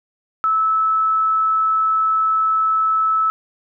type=tone; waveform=sine; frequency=1305 Hz; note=E6; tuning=18 cents flat; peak=-14 dBFS; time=0.44-3.3 s; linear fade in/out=0 ms; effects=none